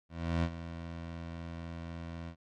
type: tone with ADSR envelope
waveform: 20% pulse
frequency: 83.8 Hz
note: E2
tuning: 29 cents sharp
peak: -22 dBFS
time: 0.09-2.36 s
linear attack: 340 ms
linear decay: 63 ms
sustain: -13 dB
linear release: 79 ms
effects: low-pass 4000 Hz 12 dB/octave + MP3 64 kbps